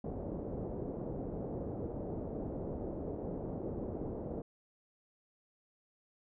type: low-pass noise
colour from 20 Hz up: white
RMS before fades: -40 dBFS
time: 0.04-4.42 s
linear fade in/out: 5 ms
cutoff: 530 Hz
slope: 24 dB/octave
effects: none